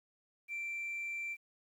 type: tone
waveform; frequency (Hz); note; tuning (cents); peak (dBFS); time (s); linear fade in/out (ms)
sine; 2349; D7; 0; -35; 0.48-1.37; 50
effects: tanh soft clip ceiling -35 dBFS + 11-bit